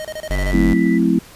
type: tone bursts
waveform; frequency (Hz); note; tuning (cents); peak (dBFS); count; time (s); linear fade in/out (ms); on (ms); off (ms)
square; 622.3; D#5; 0; -26; 7; 0-0.509; 0; 47; 30
type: tone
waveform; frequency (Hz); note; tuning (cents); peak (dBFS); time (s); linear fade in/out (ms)
square; 47.6; F#1; +50; -18; 0.3-0.74; 10
type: tone with vibrato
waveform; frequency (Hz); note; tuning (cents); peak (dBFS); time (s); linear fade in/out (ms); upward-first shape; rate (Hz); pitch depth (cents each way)
sine; 1978; B6; +2; -27; 0.31-0.99; 20; sine; 8.3; 9
type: chord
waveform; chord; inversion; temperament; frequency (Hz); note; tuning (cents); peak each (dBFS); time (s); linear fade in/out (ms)
sine; F# half-diminished seventh; none; equal with one note detuned; 181.82 / 220 / 261.6 / 329.6; F#3 / A3 / C4 / E4; -30 / 0 / 0 / 0; -18; 0.53-1.19; 5
effects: pink hiss -42 dBFS RMS until 1.35 s + resampled to 32000 Hz